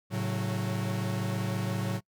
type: chord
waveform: 45% pulse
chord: F# minor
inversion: first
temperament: equal with one note detuned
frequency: 110 / 135.97 / 185 Hz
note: A2 / C#3 / F#3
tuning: 0 / -33 / 0 cents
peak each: -32 / -36 / -33 dBFS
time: 0.1-2.01 s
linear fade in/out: 50 ms
effects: noise-tail reverb RT60 0.1 s tail -26 dB re dry